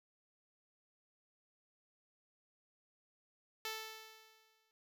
5% pulse tone with exponential decay, 440 Hz, A4, in tune, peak -27 dBFS, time 3.65-4.71 s, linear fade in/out 1 ms, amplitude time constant 230 ms, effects none

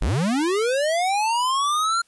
square linear sweep, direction up, 31.33 to 1396.9 Hz, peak -20 dBFS, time 0.01-2.02 s, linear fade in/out 10 ms, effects white hiss -62 dBFS RMS until 2.07 s + resampled to 24000 Hz

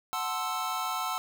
square chord, F# half-diminished seventh, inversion none, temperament equal, 740 / 880 / 1046.5 / 1318.5 Hz, F#5 / A5 / C6 / E6, 0 / 0 / 0 / 0 cents, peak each -37 / -38 / -37 / -34 dBFS, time 0.13-1.18 s, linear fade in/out 0 ms, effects none

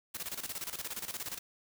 white noise with tremolo, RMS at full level -38 dBFS, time 0.14-1.39 s, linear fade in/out 10 ms, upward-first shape square, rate 17 Hz, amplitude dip 75%, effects none

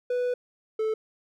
triangle tone pair in turn, 493.9 / 437.2 Hz, B4 / A4, 0 / -11 cents, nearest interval major second, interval 211 cents, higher first, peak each -22 dBFS, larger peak neither, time 0.1-0.34 / 0.79-0.94 s, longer first, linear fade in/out 5 ms, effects none

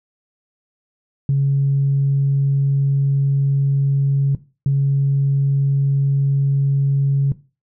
sine tone pair in turn, 138.59 / 138.59 Hz, C#3 / C#3, 0 / 0 cents, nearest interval unison, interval 0 cents, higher neither, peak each -12 dBFS, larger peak neither, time 1.29-4.35 / 4.66-7.32 s, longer first, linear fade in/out 2 ms, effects noise-tail reverb RT60 0.3 s tail -17 dB re dry + tanh soft clip ceiling -9 dBFS

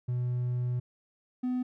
triangle tone pair in turn, 123.47 / 251.2 Hz, B2 / B3, 0 / +30 cents, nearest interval octave, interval 1230 cents, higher second, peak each -25 dBFS, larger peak neither, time 0.08-0.8 / 1.43-1.63 s, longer first, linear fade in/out 10 ms, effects tanh soft clip ceiling -21 dBFS

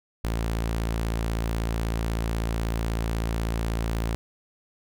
sawtooth tone, 56.2 Hz, A1, 37 cents sharp, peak -21 dBFS, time 0.24-4.15 s, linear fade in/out 0 ms, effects none

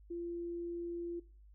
sine tone, 343.4 Hz, F4, 29 cents flat, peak -38 dBFS, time 0.1-1.2 s, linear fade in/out 10 ms, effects noise-tail reverb RT60 0.4 s tail -18 dB re dry + added 51 Hz sine -56 dBFS peak until 1.54 s

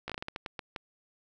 slowing click train, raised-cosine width 0.3 ms, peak -20 dBFS, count 11, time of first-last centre 0.08-0.762 s, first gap 16 ms, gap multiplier 1.3, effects none

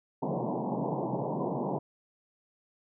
pink band-pass noise, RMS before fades -32 dBFS, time 0.22-1.79 s, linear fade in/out 10 ms, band 130 to 1000 Hz, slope 96 dB/octave, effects none

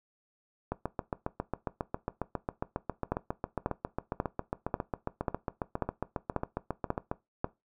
two click trains, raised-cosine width 1 ms, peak -17 / -14 dBFS, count 48 / 9, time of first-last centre 0.72-7.115 / 3.12-7.444 s, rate 7.35 / 1.85 Hz, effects noise-tail reverb RT60 0.2 s tail -18 dB re dry

